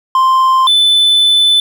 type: tone pair in turn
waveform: triangle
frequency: 1046 / 3509 Hz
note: C6 / A7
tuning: -1 / -5 cents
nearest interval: octave + major sixth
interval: 2096 cents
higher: second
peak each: -5 dBFS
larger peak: neither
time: 0.15-0.67 / 0.67-1.6 s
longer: second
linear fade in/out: 2 ms
effects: none